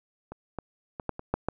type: clicks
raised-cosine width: 1 ms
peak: -25 / -19 / -21 / -14 / -23 / -11 / -13 dBFS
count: 7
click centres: 0.32 / 0.587 / 0.998 / 1.093 / 1.194 / 1.34 / 1.486 s
effects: none